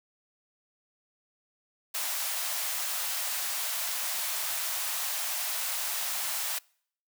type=high-pass noise; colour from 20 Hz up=white; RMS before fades=-32 dBFS; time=1.94-6.59 s; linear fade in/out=10 ms; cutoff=590 Hz; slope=48 dB/octave; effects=noise-tail reverb RT60 0.6 s tail -26 dB re dry